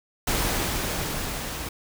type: noise with level ramp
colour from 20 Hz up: pink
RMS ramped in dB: -24 to -33 dBFS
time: 0.27-1.69 s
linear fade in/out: 5 ms
effects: none